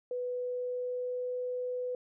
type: tone with pitch glide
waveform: sine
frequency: 495.1 to 498.5 Hz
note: B4 to B4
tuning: +4 to +16 cents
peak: -32 dBFS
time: 0.11-1.95 s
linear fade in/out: 2 ms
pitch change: +12 cents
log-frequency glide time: 0.27-1.37 s
effects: none